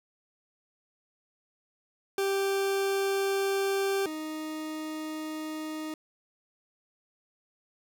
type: tone pair in turn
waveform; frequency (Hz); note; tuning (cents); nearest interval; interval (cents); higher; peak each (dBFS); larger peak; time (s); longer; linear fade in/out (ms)
40% pulse; 392 / 311.1; G4 / D#4; 0 / 0; major third; 400; first; -25 / -33; first; 2.18-4.06 / 4.06-5.94; neither; 2
effects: none